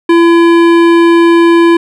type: tone with hard clipping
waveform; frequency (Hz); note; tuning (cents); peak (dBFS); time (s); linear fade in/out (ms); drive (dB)
sine; 337.5; E4; +41; -5; 0.09-1.77; 5; 15
effects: none